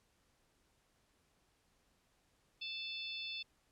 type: harmonic tone with a mistuned harmonic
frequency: 880 Hz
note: A5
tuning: in tune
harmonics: 3 / 4 / 5 / 6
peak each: -45 / -44 / -49 / -53 dBFS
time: 2.61-3.43 s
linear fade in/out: 10 ms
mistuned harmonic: 6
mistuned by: -53 cents
effects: pink hiss -75 dBFS RMS until 3.71 s + low-pass 11000 Hz 12 dB/octave